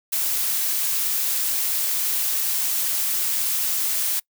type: noise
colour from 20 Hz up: blue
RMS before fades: -23 dBFS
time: 0.12-4.2 s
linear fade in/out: 10 ms
effects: noise-tail reverb RT60 0.1 s tail -25 dB re dry